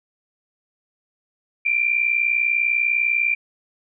sine tone pair together, 2341 / 2401 Hz, D7 / D7, -6 / +38 cents, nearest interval unison, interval 44 cents, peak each -20 dBFS, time 1.65-3.35 s, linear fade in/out 10 ms, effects none

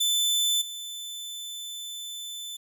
sawtooth tone with level steps, 3520 Hz, A7, in tune, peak -19 / -32 dBFS, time 0-2.57 s, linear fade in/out 10 ms, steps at 0.61 s, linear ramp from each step 10 ms, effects 10-bit

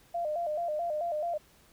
sine tone with vibrato, 646 Hz, E5, 35 cents flat, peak -29 dBFS, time 0.14-1.38 s, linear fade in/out 10 ms, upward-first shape square, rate 4.6 Hz, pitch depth 110 cents each way, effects pink hiss -61 dBFS RMS until 1.72 s

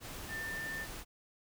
sine tone in noise, 1788 Hz, A6, 27 cents sharp, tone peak -38 dBFS, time 0.28-0.87 s, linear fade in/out 50 ms, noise pink, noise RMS -45 dBFS, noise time 0-1.05 s, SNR +4 dB, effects none

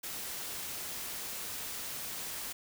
white noise, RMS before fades -40 dBFS, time 0.03-2.53 s, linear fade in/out 10 ms, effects none

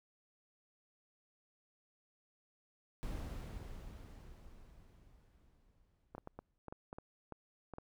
brown noise with exponential decay, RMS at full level -40 dBFS, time 3.03-6.58 s, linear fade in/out 0 ms, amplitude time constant 770 ms
clicks, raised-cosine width 1 ms, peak -32 dBFS, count 11, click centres 6.15 / 6.181 / 6.274 / 6.39 / 6.683 / 6.725 / 6.929 / 6.985 / 7.323 / 7.737 / 7.784 s
effects none

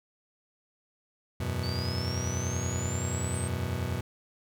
35% pulse chord, E suspended second, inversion none, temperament just, 82.41 / 92.71 / 123.61 Hz, E2 / F#2 / B2, 0 / +4 / +2 cents, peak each -35 / -31 / -32 dBFS, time 1.4-4.01 s, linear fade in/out 5 ms
sine linear sweep, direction up, 4500 to 8372 Hz, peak -37 dBFS, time 1.63-3.48 s, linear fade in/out 5 ms
effects none

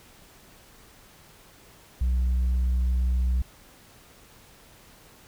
sine tone, 62.5 Hz, B1, 21 cents sharp, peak -18 dBFS, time 2.01-3.42 s, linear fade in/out 5 ms, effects tanh soft clip ceiling -20 dBFS + pink hiss -53 dBFS RMS until 5.27 s

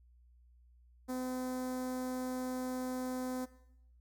sawtooth tone with notch filter, 254.8 Hz, C4, 46 cents flat, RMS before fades -38 dBFS, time 1.08-3.46 s, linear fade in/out 20 ms, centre 2800 Hz, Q 0.53, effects noise-tail reverb RT60 0.8 s tail -17 dB re dry + added 60 Hz sine -60 dBFS peak until 4 s

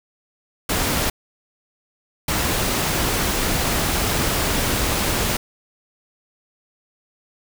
pink noise bursts at uneven times, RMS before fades -21 dBFS, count 2, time 0.69-1.1 / 2.28-5.37 s, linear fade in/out 5 ms, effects none

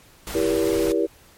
pink noise, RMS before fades -32 dBFS, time 0.27-0.92 s, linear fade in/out 0 ms
sine chord, E diminished seventh, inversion none, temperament just, 329.6 / 395.6 / 474.7 / 569.6 Hz, E4 / G4 / Bb4 / Db5, 0 / +16 / +31 / +47 cents, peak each -23 / -23 / -23 / -28 dBFS, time 0.34-1.07 s, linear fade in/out 20 ms
effects pink hiss -52 dBFS RMS until 1.37 s + MP3 64 kbps

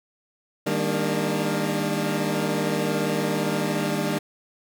20% pulse chord, Eb major seventh, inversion none, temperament equal with one note detuned, 155.56 / 200.3 / 233.1 / 293.7 Hz, Eb3 / G3 / Bb3 / D4, 0 / +38 / 0 / 0 cents, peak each -23 / -22 / -25 / -25 dBFS, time 0.66-4.19 s, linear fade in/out 10 ms, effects none

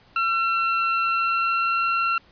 30% pulse tone with pitch glide, 1352 to 1361.4 Hz, E6 to F6, +43 to -45 cents, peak -17 dBFS, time 0.16-2.18 s, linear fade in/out 2 ms, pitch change +12 cents, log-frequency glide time 1-1.81 s, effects pink hiss -55 dBFS RMS until 2.31 s + resampled to 11025 Hz

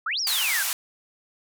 sine exponential two-way sweep, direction up then down, 1174.7 to 5780 to 1506 Hz, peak -24 dBFS, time 0.06-0.63 s, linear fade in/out 5 ms, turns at 0.2 s
white band-pass noise, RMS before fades -27 dBFS, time 0.27-0.73 s, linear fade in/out 0 ms, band 830 to 16000 Hz, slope 24 dB/octave
effects none

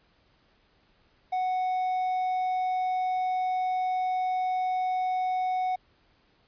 triangle tone with hard clipping, 740 Hz, F#5, in tune, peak -26 dBFS, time 1.32-5.76 s, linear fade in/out 10 ms, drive 6 dB, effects pink hiss -65 dBFS RMS until 6.47 s + resampled to 11025 Hz

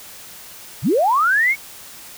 sine linear sweep, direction up, 82 to 2261 Hz, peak -13 dBFS, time 0.82-1.56 s, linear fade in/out 50 ms, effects white hiss -39 dBFS RMS until 2.17 s

